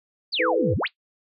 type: exponential two-way sweep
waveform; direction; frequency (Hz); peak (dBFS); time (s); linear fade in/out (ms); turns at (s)
sine; down then up; 4978 to 81.8 to 4978; -22; 0.32-0.88; 20; 0.75
type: chord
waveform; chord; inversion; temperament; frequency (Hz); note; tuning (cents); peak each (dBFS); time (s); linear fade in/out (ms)
sine; E suspended fourth; none; equal with one note detuned; 329.6 / 440 / 503.4; E4 / A4 / B4; 0 / 0 / +33; -28 / -27 / -22; 0.39-0.74; 10
effects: noise-tail reverb RT60 0.1 s tail -17 dB re dry